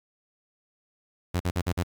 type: tone bursts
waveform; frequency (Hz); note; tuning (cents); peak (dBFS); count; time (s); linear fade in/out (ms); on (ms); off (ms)
sawtooth; 88.6; F2; +25; -20; 5; 1.34-1.834; 10; 62; 46
effects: 9-bit